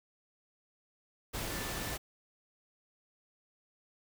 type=tone in noise; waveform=sine; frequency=1760 Hz; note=A6; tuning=in tune; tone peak=-47 dBFS; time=1.49-1.96 s; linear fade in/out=20 ms; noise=pink; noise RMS=-38 dBFS; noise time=1.33-1.98 s; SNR=-12 dB; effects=none